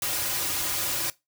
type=noise with comb filter; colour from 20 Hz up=white; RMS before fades=-28 dBFS; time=0.02-1.1 s; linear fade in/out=2 ms; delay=4.5 ms; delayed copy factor=-1; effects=noise-tail reverb RT60 0.2 s tail -20 dB re dry